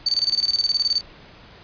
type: tone with tremolo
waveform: sine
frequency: 4556 Hz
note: C#8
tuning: 47 cents sharp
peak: -15 dBFS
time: 0.06-1.01 s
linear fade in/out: 5 ms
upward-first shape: square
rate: 19 Hz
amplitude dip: 80%
effects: pink hiss -46 dBFS RMS until 1.63 s + resampled to 11025 Hz